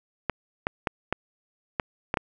clicks, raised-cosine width 0.5 ms, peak -9 dBFS, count 7, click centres 0.297 / 0.669 / 0.872 / 1.126 / 1.798 / 2.141 / 2.172 s, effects none

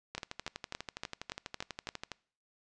two click trains, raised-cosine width 0.2 ms, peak -19 / -21 dBFS, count 7 / 25, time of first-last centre 0.18-1.889 / 0.15-2.117 s, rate 3.51 / 12.2 Hz, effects noise-tail reverb RT60 0.5 s tail -24 dB re dry + resampled to 22050 Hz

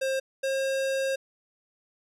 square tone pair in turn, 532 / 536.9 Hz, C5 / C5, +29 / +45 cents, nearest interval unison, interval 16 cents, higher second, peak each -26 dBFS, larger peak neither, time 0.01-0.2 / 0.43-1.16 s, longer second, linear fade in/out 10 ms, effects low-pass 11000 Hz 12 dB/octave

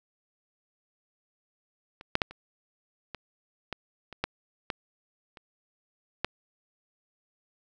clicks, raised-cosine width 0.3 ms, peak -28 / -7 / -8 / -28 / -21 / -17 / -26 / -11 / -14 / -30 / -10 dBFS, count 11, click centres 2.011 / 2.154 / 2.218 / 2.31 / 3.147 / 3.727 / 4.127 / 4.24 / 4.702 / 5.372 / 6.246 s, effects none

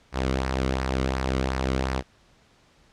sawtooth tone with flanger, 65.41 Hz, C2, in tune, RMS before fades -26 dBFS, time 0.12-2.03 s, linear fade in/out 50 ms, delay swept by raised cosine 0.28 to 1.2 ms, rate 2.8 Hz, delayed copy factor -0.5, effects pink hiss -59 dBFS RMS until 2.92 s + low-pass 6000 Hz 12 dB/octave

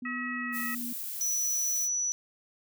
sine tone with pitch glide, 246.9 to 239.9 Hz, B3 to A#3, 0 to +50 cents, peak -36 dBFS, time 0.02-0.93 s, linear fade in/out 5 ms, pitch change -50 cents, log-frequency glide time 0.3-0.67 s
harmonic tone, 641 Hz, E5, 49 cents flat, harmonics 2 / 3 / 4, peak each -39 / -34 / -42 dBFS, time 0.05-0.75 s, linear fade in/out 5 ms
violet noise, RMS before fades -37 dBFS, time 0.52-1.89 s, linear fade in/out 50 ms
sine tone, 5920 Hz, F#8, in tune, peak -27 dBFS, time 1.21-2.12 s, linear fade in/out 0 ms
effects none

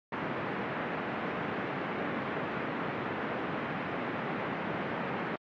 pink band-pass noise, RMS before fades -35 dBFS, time 0.12-5.36 s, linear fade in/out 5 ms, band 150 to 2200 Hz, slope 24 dB/octave, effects AAC 48 kbps

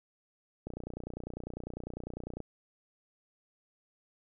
click train, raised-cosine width 2 ms, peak -26 dBFS, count 53, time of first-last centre 0.67-2.403 s, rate 30 Hz, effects none

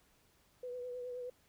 sine tone with vibrato, 495.1 Hz, B4, 4 cents sharp, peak -40 dBFS, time 0.63-1.3 s, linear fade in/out 5 ms, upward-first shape triangle, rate 9.5 Hz, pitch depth 34 cents each way, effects pink hiss -70 dBFS RMS until 1.48 s

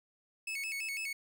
40% pulse tone with vibrato, 2400 Hz, D7, 37 cents sharp, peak -35 dBFS, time 0.47-1.13 s, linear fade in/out 5 ms, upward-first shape square, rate 6 Hz, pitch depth 140 cents each way, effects none

